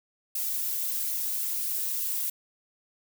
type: noise with flanger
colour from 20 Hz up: violet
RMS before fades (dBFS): -30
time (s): 0.35-2.3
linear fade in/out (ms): 5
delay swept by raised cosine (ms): 1.4 to 4.3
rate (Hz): 3.7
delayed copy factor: +0.95
effects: none